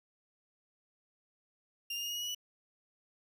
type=tone with pitch steps; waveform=30% pulse; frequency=2794 / 2820 / 2846 / 2873 / 2899 / 2926 / 2953 Hz; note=F7 / F7 / F7 / F7 / F#7 / F#7 / F#7; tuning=0 / +16 / +32 / +48 / -36 / -20 / -4 cents; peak=-33 dBFS; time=1.9-2.348 s; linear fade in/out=5 ms; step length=64 ms; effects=none